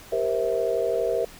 sine chord, C dominant seventh, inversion second, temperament just, 392.4 / 470.9 / 523.3 / 654.1 Hz, G4 / Bb4 / C5 / E5, +2 / +18 / 0 / -14 cents, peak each -29 / -25 / -29 / -27 dBFS, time 0.12-1.25 s, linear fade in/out 5 ms, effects pink hiss -46 dBFS RMS until 1.39 s

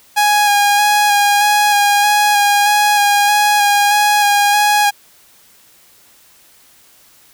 sawtooth tone with vibrato, 824 Hz, G#5, 14 cents flat, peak -6 dBFS, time 0.16-4.91 s, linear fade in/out 20 ms, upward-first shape square, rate 1.6 Hz, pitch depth 15 cents each way, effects white hiss -48 dBFS RMS until 7.33 s

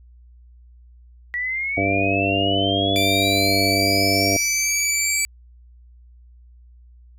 sine exponential sweep, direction up, 1932 to 7870 Hz, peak -22 dBFS, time 1.34-5.25 s, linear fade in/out 0 ms
harmonic tone, 98 Hz, G2, in tune, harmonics 1 / 2 / 3 / 4 / 5 / 6 / 7, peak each -26 / -30 / -24 / -29 / -29 / -28 / -24 dBFS, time 1.77-4.37 s, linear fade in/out 5 ms
sawtooth tone with pitch glide, 2349 to 2311 Hz, D7 to D7, 0 to -28 cents, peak -18 dBFS, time 2.96-5.25 s, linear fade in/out 0 ms, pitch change -28 cents, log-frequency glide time 3.28-3.56 s
effects added 60 Hz sine -45 dBFS peak until 7.18 s

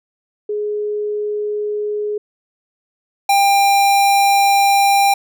sine / square tone pair in turn, 418.4 / 796.2 Hz, G#4 / G5, +13 / +27 cents, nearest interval major seventh, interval 1114 cents, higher second, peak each -18 / -11 dBFS, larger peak second, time 0.49-2.18 / 3.29-5.14 s, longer second, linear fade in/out 5 ms, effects none

